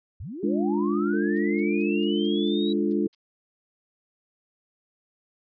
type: linear sweep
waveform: sine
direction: up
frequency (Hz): 61.74 to 3906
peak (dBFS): -33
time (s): 0.2-2.73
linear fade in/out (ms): 5
type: chord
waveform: sine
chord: D diminished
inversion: second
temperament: equal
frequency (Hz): 207.7 / 293.7 / 349.2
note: Ab3 / D4 / F4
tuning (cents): 0 / 0 / 0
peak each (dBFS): -26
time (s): 0.43-3.07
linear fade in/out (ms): 5
type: tone with pitch glide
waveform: sine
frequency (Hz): 445.8 to 435.9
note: A4 to A4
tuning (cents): +23 to -16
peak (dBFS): -32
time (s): 1.13-3.08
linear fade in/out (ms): 10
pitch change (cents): -39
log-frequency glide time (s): 2.33-2.57
type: noise bursts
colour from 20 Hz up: violet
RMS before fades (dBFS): -45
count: 9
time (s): 1.36-3.149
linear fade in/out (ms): 2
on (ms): 21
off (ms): 200
effects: resampled to 11025 Hz